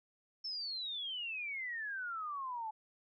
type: exponential sweep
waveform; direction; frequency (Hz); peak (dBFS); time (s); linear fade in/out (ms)
sine; down; 5370 to 853; -38; 0.44-2.71; 10
effects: none